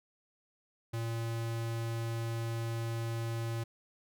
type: tone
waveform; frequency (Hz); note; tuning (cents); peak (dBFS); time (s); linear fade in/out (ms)
square; 115; A#2; -23; -34; 0.93-3.64; 10
effects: none